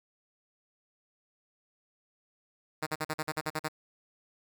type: tone bursts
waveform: 5% pulse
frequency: 155.56 Hz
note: D#3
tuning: in tune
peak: -19 dBFS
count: 10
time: 2.82-3.685 s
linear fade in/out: 10 ms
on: 46 ms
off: 45 ms
effects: none